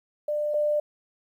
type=tone pair in turn; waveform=sine; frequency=596 / 596 Hz; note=D5 / D5; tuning=+25 / +25 cents; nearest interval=unison; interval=0 cents; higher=neither; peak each=-24 / -21 dBFS; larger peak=second; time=0.28-0.54 / 0.54-0.8 s; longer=neither; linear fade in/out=5 ms; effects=10-bit